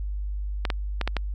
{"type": "clicks", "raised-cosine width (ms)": 0.3, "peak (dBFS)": -10, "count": 5, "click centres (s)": [0.652, 0.702, 1.013, 1.076, 1.167], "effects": ["added 50 Hz sine -27 dBFS peak until 1.34 s"]}